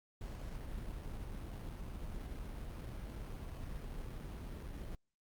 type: noise with sample-and-hold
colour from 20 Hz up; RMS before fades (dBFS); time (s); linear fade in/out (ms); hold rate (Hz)
brown; -44; 0.21-4.95; 2; 3675
effects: Opus 48 kbps